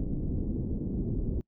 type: low-pass noise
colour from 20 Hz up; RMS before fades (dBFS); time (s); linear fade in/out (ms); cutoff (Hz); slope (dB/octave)
pink; -31; 0-1.41; 0; 350; 24
effects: noise-tail reverb RT60 0.1 s tail -25 dB re dry